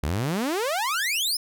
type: exponential sweep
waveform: sawtooth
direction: up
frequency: 66.3 to 5340 Hz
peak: -20 dBFS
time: 0.03-1.37 s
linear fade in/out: 5 ms
effects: none